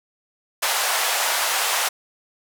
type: band-pass noise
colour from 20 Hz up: pink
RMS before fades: -22 dBFS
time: 0.62-1.89 s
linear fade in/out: 10 ms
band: 660 to 15000 Hz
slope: 24 dB/octave
effects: none